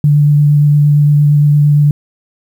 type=tone with vibrato; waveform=sine; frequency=146.83 Hz; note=D3; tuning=in tune; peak=-5 dBFS; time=0.04-1.91 s; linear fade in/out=2 ms; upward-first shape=sine; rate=8.7 Hz; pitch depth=12 cents each way; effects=7-bit